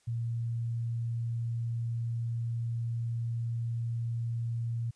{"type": "tone", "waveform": "sine", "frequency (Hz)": 116.54, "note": "A#2", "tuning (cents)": 0, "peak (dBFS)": -30, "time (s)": [0.07, 4.91], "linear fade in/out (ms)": 10, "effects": ["white hiss -69 dBFS RMS until 4.95 s", "resampled to 22050 Hz"]}